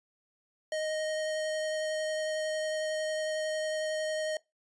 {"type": "tone with vibrato", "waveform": "square", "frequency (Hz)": 622.3, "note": "D#5", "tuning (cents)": 0, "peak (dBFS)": -31, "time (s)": [0.72, 4.37], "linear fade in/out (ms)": 2, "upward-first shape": "sine", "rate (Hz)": 11, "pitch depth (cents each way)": 8, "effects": ["noise-tail reverb RT60 0.2 s tail -22 dB re dry", "resampled to 22050 Hz"]}